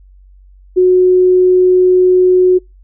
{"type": "tone", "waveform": "sine", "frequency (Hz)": 366.3, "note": "F#4", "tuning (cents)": -17, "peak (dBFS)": -5, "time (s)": [0.76, 2.59], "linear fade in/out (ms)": 20, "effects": ["noise-tail reverb RT60 0.2 s tail -26 dB re dry", "added 47 Hz sine -39 dBFS peak until 2.83 s"]}